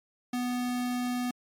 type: tone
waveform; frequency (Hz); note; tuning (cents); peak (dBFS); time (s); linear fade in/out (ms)
square; 246.9; B3; 0; -29; 0.33-1.31; 5
effects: MP3 64 kbps